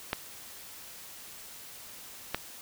clicks, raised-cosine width 0.3 ms, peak -12 dBFS, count 2, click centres 0.131 / 2.346 s, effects white hiss -47 dBFS RMS until 2.61 s

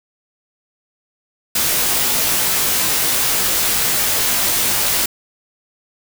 white noise with comb filter, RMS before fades -17 dBFS, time 1.55-5.06 s, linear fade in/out 5 ms, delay 18 ms, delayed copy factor -1, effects none

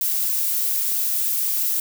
violet noise, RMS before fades -22 dBFS, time 0.01-1.8 s, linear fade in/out 2 ms, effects none

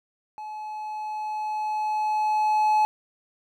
triangle tone with level ramp, 855 Hz, A5, 50 cents flat, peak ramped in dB -32 to -15 dBFS, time 0.38-2.85 s, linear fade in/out 0 ms, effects none

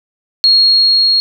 sine tone with level ramp, 4288 Hz, C8, 42 cents sharp, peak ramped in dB -5 to -8 dBFS, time 0.44-1.2 s, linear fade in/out 0 ms, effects none

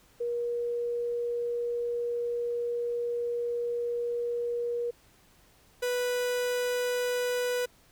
sine / 45% pulse tone pair in turn, 476.6 / 493.1 Hz, A#4 / B4, +38 / -3 cents, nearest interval minor second, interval 59 cents, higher second, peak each -28 / -27 dBFS, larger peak second, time 0.2-4.91 / 5.82-7.66 s, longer first, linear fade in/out 10 ms, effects pink hiss -61 dBFS RMS until 7.91 s

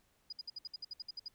sine tone bursts, 4922 Hz, D#8, 20 cents flat, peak -40 dBFS, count 12, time 0.3-1.283 s, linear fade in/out 5 ms, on 26 ms, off 61 ms, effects pink hiss -73 dBFS RMS until 1.34 s

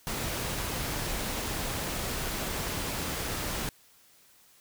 pink noise, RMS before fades -33 dBFS, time 0.07-3.69 s, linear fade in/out 0 ms, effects white hiss -60 dBFS RMS until 4.6 s

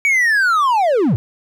triangle linear sweep, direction down, 2284 to 89.3 Hz, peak -10 dBFS, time 0.05-1.16 s, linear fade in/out 0 ms, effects none

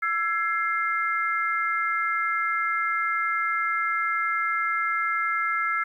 sine tone cluster, 1335 / 1675 / 2104 Hz, E6 / G#6 / C7, +22 / +14 / +9 cents, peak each -25 / -30 / -28 dBFS, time 0.02-5.84 s, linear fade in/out 10 ms, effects 10-bit

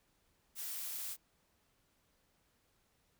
blue noise, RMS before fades -42 dBFS, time 0.55-1.17 s, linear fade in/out 50 ms, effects pink hiss -75 dBFS RMS until 3.19 s

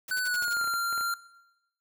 white noise bursts, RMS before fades -41 dBFS, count 6, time 0.08-0.536 s, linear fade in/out 5 ms, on 31 ms, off 54 ms
square tone with pitch glide, 1500 to 1383.5 Hz, F#6 to F6, +23 to -17 cents, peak -27 dBFS, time 0.11-1.14 s, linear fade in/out 2 ms, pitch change -140 cents, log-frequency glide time 0.22-0.65 s
clicks, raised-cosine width 0.5 ms, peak -29 dBFS, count 10, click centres 0.423 / 0.481 / 0.569 / 0.613 / 0.643 / 0.675 / 0.738 / 0.927 / 0.978 / 1.01 s
effects noise-tail reverb RT60 0.9 s tail -19 dB re dry

